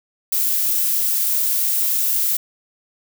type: noise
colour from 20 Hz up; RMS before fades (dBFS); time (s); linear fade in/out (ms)
violet; -19; 0.32-2.37; 5
effects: none